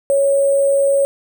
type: tone with sample-and-hold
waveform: sine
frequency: 554.4 Hz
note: C#5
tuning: in tune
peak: -11 dBFS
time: 0.1-1.05 s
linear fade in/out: 0 ms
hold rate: 8820 Hz
effects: none